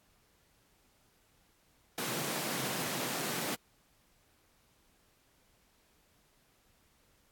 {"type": "high-pass noise", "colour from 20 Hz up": "pink", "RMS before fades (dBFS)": -36, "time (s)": [1.98, 3.55], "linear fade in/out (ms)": 2, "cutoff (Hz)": 130, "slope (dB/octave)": 48, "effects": ["pink hiss -69 dBFS RMS until 7.31 s", "AAC 64 kbps"]}